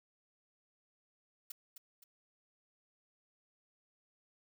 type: noise with echo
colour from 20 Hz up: blue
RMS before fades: -44 dBFS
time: 1.5-1.52 s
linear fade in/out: 5 ms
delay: 260 ms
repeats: 2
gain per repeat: -7 dB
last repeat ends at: 2.04 s
effects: none